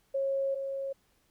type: tone pair in turn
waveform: sine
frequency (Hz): 545 / 545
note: C#5 / C#5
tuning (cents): -29 / -29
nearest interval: unison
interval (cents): 0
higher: neither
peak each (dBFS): -27 / -32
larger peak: first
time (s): 0.14-0.55 / 0.55-0.93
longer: first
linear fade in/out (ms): 10
effects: pink hiss -70 dBFS RMS until 1.3 s

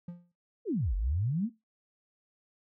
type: tone with exponential decay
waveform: triangle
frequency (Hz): 174.61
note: F3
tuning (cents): 0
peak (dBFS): -33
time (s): 0.08-0.32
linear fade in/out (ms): 5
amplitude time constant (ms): 51
type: exponential two-way sweep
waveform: sine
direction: down then up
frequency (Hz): 507 to 44 to 253.5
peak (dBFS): -27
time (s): 0.65-1.5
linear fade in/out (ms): 50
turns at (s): 0.95
effects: noise-tail reverb RT60 0.2 s tail -18 dB re dry

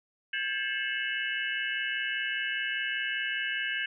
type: tone cluster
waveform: sine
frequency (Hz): 1599 / 1724 / 2165 / 2640 / 2939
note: G6 / A6 / C#7 / E7 / F#7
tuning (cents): +34 / -36 / -41 / +2 / -12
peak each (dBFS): -33 / -36 / -38 / -37 / -36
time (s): 0.33-3.86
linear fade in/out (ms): 5
effects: none

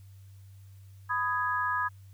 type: chord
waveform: sine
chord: G# minor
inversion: first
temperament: just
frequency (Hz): 996.7 / 1245.9 / 1661.2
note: B5 / D#6 / G#6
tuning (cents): +16 / +2 / 0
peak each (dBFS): -31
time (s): 1.09-1.89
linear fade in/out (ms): 20
effects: added 97 Hz sine -48 dBFS peak until 2.13 s + white hiss -67 dBFS RMS until 2.13 s

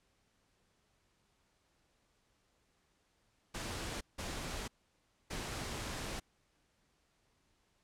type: noise bursts at uneven times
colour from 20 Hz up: pink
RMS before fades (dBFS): -41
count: 3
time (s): 3.54-4.01 / 4.18-4.68 / 5.3-6.2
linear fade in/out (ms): 10
effects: pink hiss -75 dBFS RMS until 7.83 s + low-pass 9000 Hz 12 dB/octave

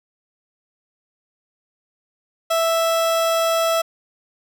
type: tone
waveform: 30% pulse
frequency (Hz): 659.3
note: E5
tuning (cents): 0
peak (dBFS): -14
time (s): 2.5-3.82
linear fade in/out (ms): 10
effects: none

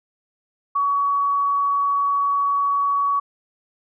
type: tone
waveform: sine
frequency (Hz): 1128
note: C#6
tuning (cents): +30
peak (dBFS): -17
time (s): 0.75-3.2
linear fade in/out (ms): 10
effects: none

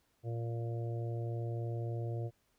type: harmonic tone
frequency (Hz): 116.54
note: A#2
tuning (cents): 0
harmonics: 1 / 3 / 4 / 5 / 6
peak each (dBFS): -35 / -45 / -47 / -49 / -51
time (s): 0.23-2.31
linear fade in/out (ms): 50
effects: pink hiss -75 dBFS RMS until 2.58 s

